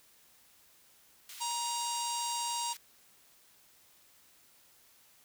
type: high-pass noise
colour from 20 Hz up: pink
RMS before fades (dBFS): -48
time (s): 1.29-2.77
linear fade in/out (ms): 2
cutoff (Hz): 2500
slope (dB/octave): 12
type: harmonic tone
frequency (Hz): 943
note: A#5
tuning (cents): +20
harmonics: 1 / 3 / 4 / 5 / 6 / 7 / 8 / 9 / 10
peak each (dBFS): -35 / -44 / -44 / -43 / -45 / -44 / -43 / -44 / -48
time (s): 1.4-2.74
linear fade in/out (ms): 20
effects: white hiss -63 dBFS RMS until 5.24 s